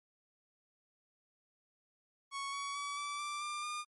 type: tone with pitch steps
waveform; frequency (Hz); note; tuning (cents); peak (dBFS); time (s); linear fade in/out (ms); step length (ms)
sawtooth; 1108.7 / 1124.8 / 1141.2 / 1157.8 / 1174.6 / 1191.7 / 1209; C#6 / C#6 / C#6 / D6 / D6 / D6 / D6; 0 / +25 / +50 / -25 / 0 / +25 / +50; -34; 2.31-3.85; 50; 220
effects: MP3 48 kbps